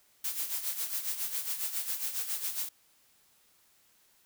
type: noise with tremolo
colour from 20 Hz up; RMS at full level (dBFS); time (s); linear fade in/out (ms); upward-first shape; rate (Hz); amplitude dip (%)
blue; -32; 0.24-2.69; 5; sine; 7.3; 65
effects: white hiss -66 dBFS RMS until 4.25 s